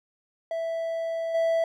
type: tone with level steps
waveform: triangle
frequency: 659.3 Hz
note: E5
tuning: in tune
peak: -25 / -19 dBFS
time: 0.51-1.64 s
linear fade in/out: 2 ms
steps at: 1.34 s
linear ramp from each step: 10 ms
effects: none